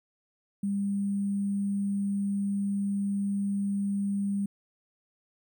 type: tone with sample-and-hold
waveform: sine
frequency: 199.7 Hz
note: G3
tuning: 32 cents sharp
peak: -26 dBFS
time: 0.63-4.46 s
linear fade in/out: 5 ms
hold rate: 8820 Hz
effects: none